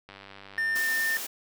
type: click train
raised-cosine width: 0.3 ms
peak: -29 dBFS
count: 70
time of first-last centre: 0.09-0.791 s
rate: 98.5 Hz
type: tone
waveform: triangle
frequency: 1800 Hz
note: A6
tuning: 39 cents sharp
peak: -23 dBFS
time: 0.58-1.17 s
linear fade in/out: 0 ms
type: high-pass noise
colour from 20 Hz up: white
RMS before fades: -35 dBFS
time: 0.75-1.27 s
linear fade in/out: 10 ms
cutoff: 180 Hz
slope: 96 dB/octave
effects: none